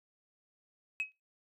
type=tone with exponential decay; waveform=sine; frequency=2552 Hz; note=D#7; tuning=43 cents sharp; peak=-26 dBFS; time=1-1.12 s; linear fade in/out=0 ms; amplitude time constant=25 ms; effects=noise-tail reverb RT60 0.2 s tail -18 dB re dry + tanh soft clip ceiling -28 dBFS